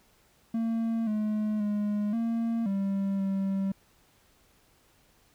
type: tone with pitch steps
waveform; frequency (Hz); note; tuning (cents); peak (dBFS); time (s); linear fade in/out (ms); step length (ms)
triangle; 227.4 / 213.1 / 207.6 / 229.8 / 196.2 / 194.2; A#3 / G#3 / G#3 / A#3 / G3 / G3; -43 / +45 / 0 / -25 / +2 / -16; -24; 0.54-3.72; 5; 530
effects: pink hiss -64 dBFS RMS until 5.34 s